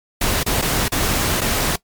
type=noise with dropouts; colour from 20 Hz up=pink; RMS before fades=-19 dBFS; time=0.21-1.76 s; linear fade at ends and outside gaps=5 ms; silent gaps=0.432-0.462 / 0.615-0.622 / 0.883-0.919 / 1.408-1.414 s; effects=noise-tail reverb RT60 0.1 s tail -20 dB re dry + MP3 96 kbps